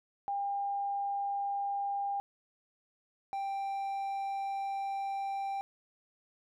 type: tone pair in turn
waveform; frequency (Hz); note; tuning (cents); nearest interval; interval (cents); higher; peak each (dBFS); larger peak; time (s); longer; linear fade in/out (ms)
sine / triangle; 801 / 786.8; G5 / G5; +37 / +6; unison; 31; first; -31 / -31; neither; 0.28-2.2 / 3.33-5.61; second; 0
effects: none